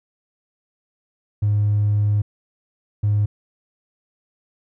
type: tone bursts at uneven times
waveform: triangle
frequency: 103.83 Hz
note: G#2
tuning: in tune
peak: -12 dBFS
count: 2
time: 1.42-2.22 / 3.03-3.26 s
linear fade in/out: 10 ms
effects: tanh soft clip ceiling -12 dBFS